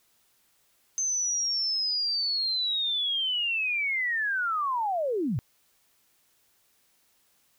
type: linear sweep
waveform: sine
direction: down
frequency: 6272 to 97.9 Hz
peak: -25 dBFS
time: 0.98-5.39 s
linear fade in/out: 0 ms
effects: white hiss -67 dBFS RMS until 7.58 s